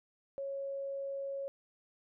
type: tone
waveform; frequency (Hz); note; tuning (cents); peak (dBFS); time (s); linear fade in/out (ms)
sine; 551; C#5; -11; -36; 0.38-1.48; 0
effects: none